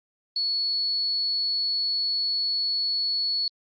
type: tone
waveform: sine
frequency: 4400 Hz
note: C#8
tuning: 14 cents flat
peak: -23 dBFS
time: 0.36-3.48 s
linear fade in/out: 2 ms
effects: Opus 24 kbps